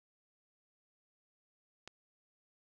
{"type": "click", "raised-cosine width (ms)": 0.2, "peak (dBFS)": -29, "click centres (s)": 1.876, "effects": []}